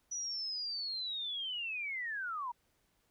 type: linear sweep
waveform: sine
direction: down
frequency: 5920 to 922 Hz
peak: -36 dBFS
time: 0.11-2.52 s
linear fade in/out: 10 ms
effects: pink hiss -75 dBFS RMS until 3.1 s